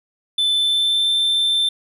triangle tone with pitch glide, 3520 to 3557 Hz, A7 to A7, 0 to +18 cents, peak -14 dBFS, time 0.38-1.69 s, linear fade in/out 5 ms, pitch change +18 cents, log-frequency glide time 0.52-1.11 s, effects none

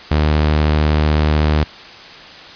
sawtooth tone, 76.1 Hz, D#2, 38 cents flat, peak -8 dBFS, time 0.11-1.64 s, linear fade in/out 5 ms, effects white hiss -36 dBFS RMS until 2.55 s + resampled to 11025 Hz

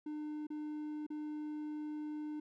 triangle tone with dropouts, 301.9 Hz, D4, 48 cents sharp, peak -37 dBFS, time 0.06-2.4 s, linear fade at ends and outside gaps 5 ms, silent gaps 0.469-0.502 / 1.066-1.102 s, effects none

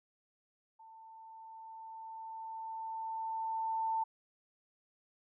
sine tone with level ramp, 893 Hz, A5, 25 cents sharp, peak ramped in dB -53 to -30 dBFS, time 0.79-4.04 s, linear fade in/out 10 ms, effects none

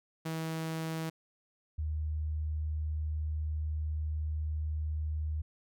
sawtooth / sine tone pair in turn, 161.2 / 77 Hz, E3 / D#2, -38 / -17 cents, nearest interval octave + minor second, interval 1279 cents, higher first, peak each -30 / -31 dBFS, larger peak first, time 0.25-1.1 / 1.78-5.42 s, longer second, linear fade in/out 10 ms, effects none

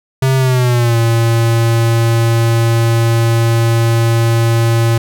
square tone with pitch glide, 132.5 to 115.35 Hz, C3 to A#2, +22 to -18 cents, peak -10 dBFS, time 0.22-4.98 s, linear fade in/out 5 ms, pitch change -240 cents, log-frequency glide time 0.37-0.97 s, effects none

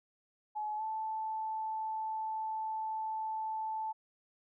sine tone with pitch glide, 850 to 876.4 Hz, G#5 to A5, +40 to -7 cents, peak -34 dBFS, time 0.55-3.93 s, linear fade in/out 20 ms, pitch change +53 cents, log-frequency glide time 0.77-0.82 s, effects none

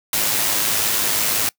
white noise with amplitude modulation, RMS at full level -18 dBFS, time 0.13-1.49 s, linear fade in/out 2 ms, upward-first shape sine, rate 106 Hz, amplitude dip 35%, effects noise-tail reverb RT60 0.1 s tail -23 dB re dry + high-pass 80 Hz 12 dB/octave

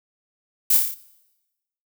violet noise with echo, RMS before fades -17 dBFS, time 0.7-0.77 s, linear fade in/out 5 ms, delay 29 ms, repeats 6, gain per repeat -3 dB, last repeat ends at 0.944 s, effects noise-tail reverb RT60 1.0 s tail -20 dB re dry

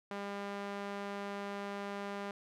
sawtooth tone with band-pass filter, 200.9 Hz, G3, 43 cents sharp, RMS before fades -41 dBFS, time 0.11-2.31 s, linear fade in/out 2 ms, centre 1000 Hz, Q 0.53, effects none

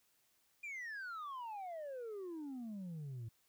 sine exponential sweep, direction down, 2441 to 109 Hz, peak -40 dBFS, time 0.63-3.29 s, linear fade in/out 10 ms, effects tanh soft clip ceiling -42 dBFS + white hiss -75 dBFS RMS until 3.48 s

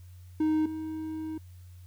triangle tone pair in turn, 311.1 / 314.9 Hz, D#4 / D#4, 0 / +21 cents, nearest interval unison, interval 21 cents, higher second, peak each -21 / -31 dBFS, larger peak first, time 0.4-0.66 / 0.66-1.38 s, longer second, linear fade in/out 5 ms, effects added 90 Hz sine -46 dBFS peak until 1.86 s + white hiss -65 dBFS RMS until 1.86 s

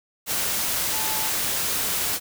sine tone in noise, 873 Hz, A5, 14 cents flat, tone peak -33 dBFS, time 0.9-1.31 s, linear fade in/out 50 ms, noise white, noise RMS -25 dBFS, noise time 0.26-2.2 s, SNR -11 dB, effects none

